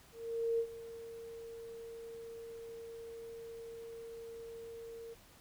sine tone with ADSR envelope, 460 Hz, A#4, 23 cents flat, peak -29 dBFS, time 0.12-5.15 s, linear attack 470 ms, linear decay 72 ms, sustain -16 dB, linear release 25 ms, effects pink hiss -61 dBFS RMS until 5.4 s

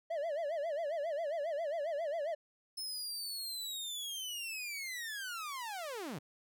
triangle tone with vibrato, 620 Hz, D#5, 6 cents flat, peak -32 dBFS, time 0.1-2.35 s, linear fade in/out 10 ms, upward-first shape sine, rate 7.4 Hz, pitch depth 170 cents each way
sawtooth linear sweep, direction down, 5250 to 119.7 Hz, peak -36 dBFS, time 2.77-6.19 s, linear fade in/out 10 ms
effects none

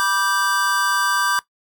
square chord, G major, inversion first, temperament just, 980 / 1176 / 1568 Hz, B5 / D6 / G6, -14 / +2 / 0 cents, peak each -26 / -22 / -21 dBFS, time 0-1.39 s, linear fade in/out 0 ms, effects noise-tail reverb RT60 0.1 s tail -17 dB re dry

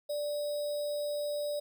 sine tone with sample-and-hold, 587.3 Hz, D5, in tune, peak -31 dBFS, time 0.09-1.6 s, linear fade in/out 10 ms, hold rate 4410 Hz, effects none

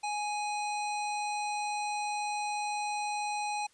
harmonic tone with a mistuned harmonic, 833 Hz, G#5, 5 cents sharp, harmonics 1 / 3 / 5 / 7 / 9 / 10, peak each -32 / -39 / -44 / -48 / -50 / -48 dBFS, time 0.03-3.67 s, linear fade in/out 10 ms, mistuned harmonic 5, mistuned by -29 cents, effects white hiss -65 dBFS RMS until 3.73 s + resampled to 22050 Hz

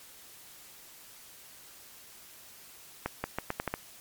accelerating click train, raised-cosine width 0.5 ms, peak -15 dBFS, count 7, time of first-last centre 3.06-3.74 s, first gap 180 ms, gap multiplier 0.81, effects white hiss -52 dBFS RMS until 4 s + MP3 96 kbps

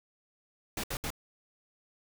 pink noise bursts, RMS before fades -35 dBFS, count 3, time 0.77-1.104 s, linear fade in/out 2 ms, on 66 ms, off 68 ms, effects none

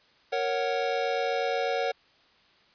square chord, F# major, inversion first, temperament equal, 466.2 / 554.4 / 740 Hz, A#4 / C#5 / F#5, 0 / 0 / 0 cents, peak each -31 dBFS, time 0.32-1.92 s, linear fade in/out 10 ms, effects white hiss -61 dBFS RMS until 2.74 s + resampled to 11025 Hz

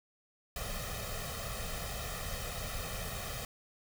pink noise with comb filter, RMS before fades -39 dBFS, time 0.56-3.45 s, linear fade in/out 2 ms, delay 1.6 ms, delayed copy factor +0.85, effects none

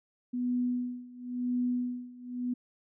sine tone with tremolo, 246.9 Hz, B3, in tune, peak -26 dBFS, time 0.33-2.54 s, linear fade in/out 10 ms, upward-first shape sine, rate 0.96 Hz, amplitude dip 90%, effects none

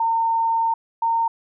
sine tone pair in turn, 911 / 916.3 Hz, A#5 / A#5, -40 / -30 cents, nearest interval unison, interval 10 cents, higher second, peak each -17 dBFS, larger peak neither, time 0-0.74 / 1.02-1.28 s, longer first, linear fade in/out 5 ms, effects none

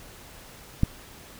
click, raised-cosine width 5 ms, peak -7 dBFS, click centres 0.834 s, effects pink hiss -47 dBFS RMS until 1.39 s

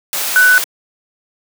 sine tone in noise, 1494 Hz, F#6, 16 cents sharp, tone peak -6 dBFS, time 0.36-0.58 s, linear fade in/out 0 ms, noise white, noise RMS -19 dBFS, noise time 0.13-0.64 s, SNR +10 dB, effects high-pass 400 Hz 12 dB/octave

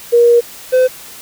sine / triangle tone pair in turn, 474.4 / 511.5 Hz, A#4 / C5, +30 / -39 cents, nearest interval minor second, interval 131 cents, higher second, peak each -5 dBFS, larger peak neither, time 0.12-0.41 / 0.72-0.88 s, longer first, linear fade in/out 20 ms, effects white hiss -34 dBFS RMS until 1.21 s

